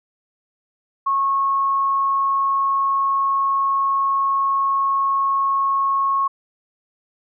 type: tone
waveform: sine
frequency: 1095 Hz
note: C#6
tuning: 22 cents flat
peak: -16 dBFS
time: 1.06-6.28 s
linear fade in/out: 10 ms
effects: none